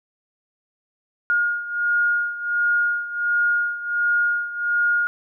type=beating tone pair; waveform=sine; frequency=1426 / 1427.4 Hz; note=F6 / F6; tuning=+36 / +37 cents; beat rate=1.4 Hz; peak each=-20 / -24 dBFS; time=1.3-5.07 s; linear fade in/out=0 ms; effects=none